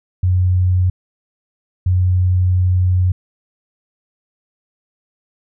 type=tone pair in turn; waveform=sine; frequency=91.2 / 91.2 Hz; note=F#2 / F#2; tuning=-24 / -24 cents; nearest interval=unison; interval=0 cents; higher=neither; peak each=-11 / -11 dBFS; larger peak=neither; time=0.23-0.9 / 1.86-3.12 s; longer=second; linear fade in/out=5 ms; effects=none